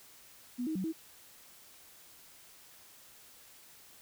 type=tone with pitch steps; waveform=sine; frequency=245.6 / 315.6 / 188.4 / 322.7 Hz; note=B3 / D#4 / F#3 / E4; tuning=-9 / +25 / +32 / -37 cents; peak=-32 dBFS; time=0.58-0.928 s; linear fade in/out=20 ms; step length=87 ms; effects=white hiss -57 dBFS RMS until 4.01 s